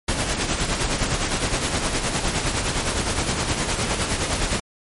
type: noise with tremolo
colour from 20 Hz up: pink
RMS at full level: -21 dBFS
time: 0.08-4.6 s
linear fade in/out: 5 ms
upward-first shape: sine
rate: 9.7 Hz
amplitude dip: 50%
effects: MP3 48 kbps